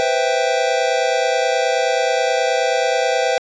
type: chord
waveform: square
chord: C major seventh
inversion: third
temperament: equal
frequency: 493.9 / 523.3 / 659.3 / 784 Hz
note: B4 / C5 / E5 / G5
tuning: 0 / 0 / 0 / 0 cents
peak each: -22 dBFS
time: 0-3.38 s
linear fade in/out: 0 ms
effects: resampled to 16000 Hz